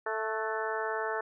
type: harmonic tone with a mistuned harmonic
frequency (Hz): 220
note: A3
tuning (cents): 0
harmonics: 2 / 3 / 4 / 5 / 6 / 7 / 8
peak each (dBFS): -35 / -38 / -37 / -40 / -40 / -39 / -39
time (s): 0.06-1.21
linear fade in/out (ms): 5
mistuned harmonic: 7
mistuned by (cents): -42
effects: none